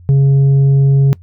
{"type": "tone with tanh clipping", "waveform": "triangle", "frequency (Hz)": 137.7, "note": "C#3", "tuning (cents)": -11, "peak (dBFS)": -7, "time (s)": [0.09, 1.13], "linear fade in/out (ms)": 0, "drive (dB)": 8, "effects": ["noise-tail reverb RT60 0.1 s tail -22 dB re dry", "added 88 Hz sine -36 dBFS peak until 1.22 s"]}